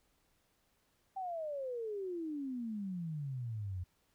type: exponential sweep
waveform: sine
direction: down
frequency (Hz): 784 to 86.9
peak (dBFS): -37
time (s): 1.16-3.84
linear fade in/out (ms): 10
effects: pink hiss -75 dBFS RMS until 4.14 s

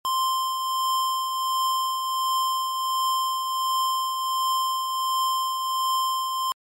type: tone with tremolo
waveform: square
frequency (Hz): 1046.5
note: C6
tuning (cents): 0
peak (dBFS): -21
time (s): 0.05-6.52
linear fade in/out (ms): 0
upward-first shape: triangle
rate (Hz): 1.4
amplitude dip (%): 45
effects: MP3 64 kbps

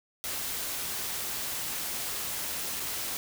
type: noise with dropouts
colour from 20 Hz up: white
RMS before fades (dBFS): -34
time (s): 0.24-3.17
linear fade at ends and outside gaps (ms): 0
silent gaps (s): 2.798-2.802
effects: none

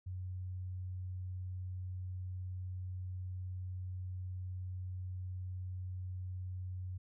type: tone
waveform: sine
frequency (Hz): 91.9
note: F#2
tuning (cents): -11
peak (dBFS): -39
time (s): 0.06-6.98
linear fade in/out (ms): 10
effects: none

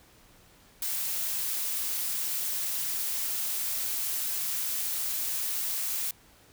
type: noise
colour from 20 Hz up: blue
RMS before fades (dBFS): -31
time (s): 0.82-6.11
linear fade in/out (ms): 2
effects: pink hiss -58 dBFS RMS until 6.52 s

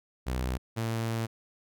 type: tone pair in turn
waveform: sawtooth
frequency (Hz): 63.2 / 113.66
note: B1 / A#2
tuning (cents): +41 / -43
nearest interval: minor seventh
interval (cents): 1016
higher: second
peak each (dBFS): -25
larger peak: neither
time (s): 0.26-0.58 / 0.76-1.27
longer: second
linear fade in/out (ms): 20
effects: none

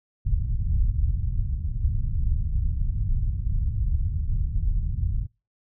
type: low-pass noise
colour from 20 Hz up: pink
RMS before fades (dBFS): -24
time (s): 0.25-5.27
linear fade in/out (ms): 10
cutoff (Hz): 110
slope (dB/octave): 24
effects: noise-tail reverb RT60 0.3 s tail -26 dB re dry

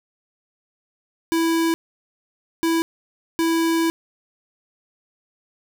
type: tone bursts at uneven times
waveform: square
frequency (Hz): 329.6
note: E4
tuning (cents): 0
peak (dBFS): -18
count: 3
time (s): 1.32-1.74 / 2.63-2.82 / 3.39-3.9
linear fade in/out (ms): 0
effects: none

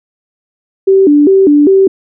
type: tone with vibrato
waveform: sine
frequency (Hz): 336.3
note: E4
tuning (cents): +35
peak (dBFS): -3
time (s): 0.87-1.88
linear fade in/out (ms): 10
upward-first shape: square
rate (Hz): 2.5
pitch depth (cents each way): 240
effects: none

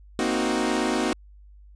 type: chord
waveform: sawtooth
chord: C half-diminished seventh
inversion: third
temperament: equal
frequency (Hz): 233.1 / 261.6 / 311.1 / 370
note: Bb3 / C4 / Eb4 / Gb4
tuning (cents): 0 / 0 / 0 / 0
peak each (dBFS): -24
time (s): 0.19-1.13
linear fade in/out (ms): 0
effects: added 50 Hz sine -46 dBFS peak until 1.75 s + resampled to 22050 Hz

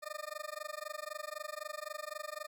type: tone with amplitude modulation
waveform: 20% pulse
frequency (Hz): 607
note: D#5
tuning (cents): -43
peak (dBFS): -32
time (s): 0.02-2.47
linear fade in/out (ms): 20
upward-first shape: sine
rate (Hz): 23.9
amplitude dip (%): 100
effects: none

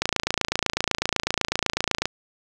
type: click train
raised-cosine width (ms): 0.2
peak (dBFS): -4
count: 58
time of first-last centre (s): 0.02-2.056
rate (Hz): 28
effects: none

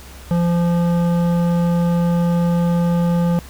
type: tone with hard clipping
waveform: triangle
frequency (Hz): 172.2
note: F3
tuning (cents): -24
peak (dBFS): -16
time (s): 0.31-3.39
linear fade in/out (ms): 0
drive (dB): 16
effects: added 66 Hz sine -37 dBFS peak until 3.49 s + pink hiss -41 dBFS RMS until 3.49 s

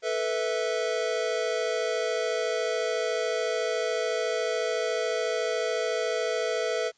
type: chord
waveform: square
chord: A suspended second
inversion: none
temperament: equal with one note detuned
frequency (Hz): 440 / 493.9 / 654.3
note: A4 / B4 / E5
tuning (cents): 0 / 0 / -13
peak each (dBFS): -31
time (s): 0.02-6.92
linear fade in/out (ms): 50
effects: white hiss -65 dBFS RMS until 6.97 s + resampled to 16000 Hz

